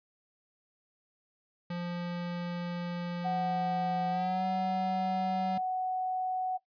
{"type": "tone with pitch glide", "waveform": "square", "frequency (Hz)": [174.61, 189.32], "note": ["F3", "F#3"], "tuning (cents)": [0, 40], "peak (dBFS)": -34, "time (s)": [1.7, 5.58], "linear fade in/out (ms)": 5, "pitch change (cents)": 140, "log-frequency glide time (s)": [4.09, 4.45]}
{"type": "tone", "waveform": "sine", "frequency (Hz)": 743, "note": "F#5", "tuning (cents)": 7, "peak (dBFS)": -29, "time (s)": [3.24, 6.58], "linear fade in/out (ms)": 20}
{"effects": ["noise-tail reverb RT60 0.1 s tail -17 dB re dry", "resampled to 11025 Hz"]}